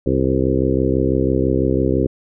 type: harmonic tone with a mistuned harmonic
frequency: 66 Hz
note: C2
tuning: 16 cents sharp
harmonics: 1 / 2 / 3 / 4 / 5 / 6 / 7 / 8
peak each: -23 / -22 / -27 / -21 / -21 / -21 / -25 / -26 dBFS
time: 0.06-2.07 s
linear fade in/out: 5 ms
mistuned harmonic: 8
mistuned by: -18 cents
effects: none